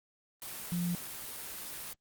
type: tone in noise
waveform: sine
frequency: 174.61 Hz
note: F3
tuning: in tune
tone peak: -30 dBFS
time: 0.72-0.95 s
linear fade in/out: 0 ms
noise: white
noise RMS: -42 dBFS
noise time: 0.42-1.93 s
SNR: +9 dB
effects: Opus 24 kbps